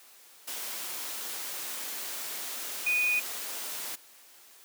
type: tone in noise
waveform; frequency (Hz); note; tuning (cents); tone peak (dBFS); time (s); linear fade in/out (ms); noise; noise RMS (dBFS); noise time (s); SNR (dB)
sine; 2472; D#7; -12; -24; 2.86-3.2; 10; white; -37; 0.47-3.96; +10
effects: white hiss -55 dBFS RMS until 4.64 s + high-pass 300 Hz 12 dB/octave